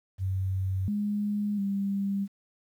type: tone with pitch steps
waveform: sine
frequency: 94.9 / 206.6 / 198.1 Hz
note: F#2 / G#3 / G3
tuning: +44 / -9 / +18 cents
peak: -26 dBFS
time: 0.18-2.28 s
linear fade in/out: 50 ms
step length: 700 ms
effects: 10-bit